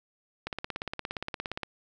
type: click train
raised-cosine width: 0.3 ms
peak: -17 dBFS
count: 21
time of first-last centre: 0.47-1.633 s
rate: 17.2 Hz
effects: none